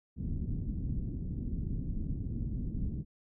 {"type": "low-pass noise", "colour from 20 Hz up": "pink", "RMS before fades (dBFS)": -35, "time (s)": [0.16, 3.05], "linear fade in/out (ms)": 50, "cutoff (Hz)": 250, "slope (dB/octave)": 24, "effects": []}